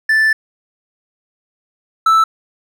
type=tone pair in turn; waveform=triangle; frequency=1760 / 1318.5 Hz; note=A6 / E6; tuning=0 / 0 cents; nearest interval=perfect fourth; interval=500 cents; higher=first; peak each=-8 / -6 dBFS; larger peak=second; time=0.09-0.33 / 2.06-2.24 s; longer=first; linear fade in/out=5 ms; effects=none